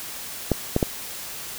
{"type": "clicks", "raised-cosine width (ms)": 2, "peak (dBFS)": -5, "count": 3, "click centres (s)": [0.517, 0.764, 0.828], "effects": ["white hiss -35 dBFS RMS until 1.58 s"]}